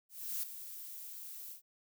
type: noise with ADSR envelope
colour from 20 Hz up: violet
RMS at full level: -36 dBFS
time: 0.09-1.62 s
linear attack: 340 ms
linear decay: 6 ms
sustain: -11 dB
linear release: 110 ms
effects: none